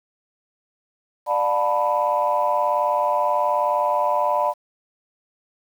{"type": "chord", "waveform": "sine", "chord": "B half-diminished seventh", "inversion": "first", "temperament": "just", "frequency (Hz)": [592.7, 711.2, 889, 987.8], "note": ["D5", "F5", "A5", "B5"], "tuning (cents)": [16, 31, 18, 0], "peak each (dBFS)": [-22, -25, -24, -21], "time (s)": [1.26, 4.54], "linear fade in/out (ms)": 50, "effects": ["tanh soft clip ceiling -9 dBFS", "8-bit"]}